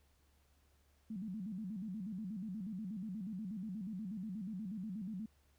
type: tone with vibrato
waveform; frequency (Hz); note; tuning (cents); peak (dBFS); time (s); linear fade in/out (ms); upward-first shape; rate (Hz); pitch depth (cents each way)
sine; 200.6; G3; +40; -40; 1.1-5.26; 5; square; 8.3; 160
effects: added 71 Hz sine -70 dBFS peak until 5.58 s + pink hiss -75 dBFS RMS until 5.58 s